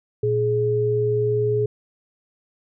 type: tone pair together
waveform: sine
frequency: 117.2 / 420.3 Hz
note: A#2 / G#4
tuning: +10 / +21 cents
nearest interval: octave + minor seventh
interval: 2211 cents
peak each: -23 / -19 dBFS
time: 0.23-1.66 s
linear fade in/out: 5 ms
effects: none